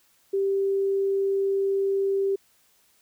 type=tone; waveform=sine; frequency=392 Hz; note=G4; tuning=in tune; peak=-21 dBFS; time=0.33-2.36 s; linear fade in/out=10 ms; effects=white hiss -63 dBFS RMS until 3.01 s